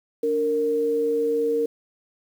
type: tone pair together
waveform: sine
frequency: 289.8 / 461.9 Hz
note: D4 / A#4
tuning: -23 / -16 cents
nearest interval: minor sixth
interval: 807 cents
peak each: -29 / -20 dBFS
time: 0.23-1.66 s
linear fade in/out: 5 ms
effects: 8-bit